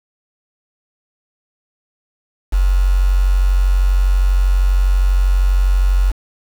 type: tone with quantisation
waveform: sine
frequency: 46.25 Hz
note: F#1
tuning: in tune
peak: -10 dBFS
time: 2.52-6.12 s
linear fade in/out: 20 ms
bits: 5
effects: none